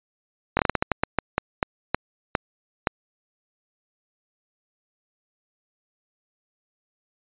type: slowing click train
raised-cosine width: 0.5 ms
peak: -4 dBFS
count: 15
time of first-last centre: 0.57-2.872 s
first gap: 21 ms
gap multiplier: 1.28
effects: resampled to 8000 Hz